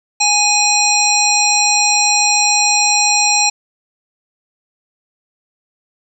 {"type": "harmonic tone with a mistuned harmonic", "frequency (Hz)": 830.6, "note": "G#5", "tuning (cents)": 0, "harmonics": [1, 3, 5, 7, 9], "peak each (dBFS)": [-17, -17, -17, -17, -17], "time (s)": [0.2, 3.5], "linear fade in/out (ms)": 10, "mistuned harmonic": 7, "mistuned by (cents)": -40, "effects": ["8-bit"]}